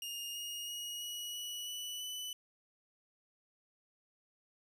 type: tone with pitch steps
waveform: sawtooth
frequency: 2838 / 2863 / 2888 / 2913 / 2938 / 2964 / 2989 Hz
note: F7 / F7 / F#7 / F#7 / F#7 / F#7 / F#7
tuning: +27 / +42 / -43 / -28 / -13 / +2 / +17 cents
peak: -37 dBFS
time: 0.02-2.33 s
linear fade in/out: 2 ms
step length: 330 ms
effects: none